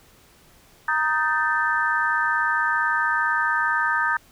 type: harmonic tone with a mistuned harmonic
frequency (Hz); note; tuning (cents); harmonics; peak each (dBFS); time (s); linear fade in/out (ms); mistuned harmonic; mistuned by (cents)
311.1; D#4; 0; 3 / 4 / 5 / 6; -26 / -25 / -23 / -26; 0.88-4.17; 5; 6; -91
effects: pink hiss -54 dBFS RMS until 4.31 s